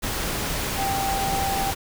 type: tone in noise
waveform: sine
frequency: 784 Hz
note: G5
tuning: in tune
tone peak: -24 dBFS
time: 0.77-1.72 s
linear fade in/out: 20 ms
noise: pink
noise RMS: -27 dBFS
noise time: 0.02-1.75 s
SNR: 0 dB
effects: none